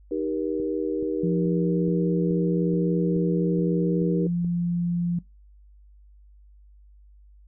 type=chord; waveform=sine; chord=Eb major; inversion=none; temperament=equal with one note detuned; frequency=311.1 / 392 / 475.7 Hz; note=Eb4 / G4 / Bb4; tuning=0 / 0 / +35 cents; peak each=-28 / -29 / -29 dBFS; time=0.11-4.27 s; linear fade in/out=5 ms
type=click train; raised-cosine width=3 ms; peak=-27 dBFS; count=10; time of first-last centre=0.6-4.446 s; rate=2.34 Hz
type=tone; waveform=sine; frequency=173.3 Hz; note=F3; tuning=13 cents flat; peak=-22 dBFS; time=1.23-5.19 s; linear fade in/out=5 ms
effects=noise-tail reverb RT60 0.2 s tail -21 dB re dry + added 50 Hz sine -49 dBFS peak until 7.47 s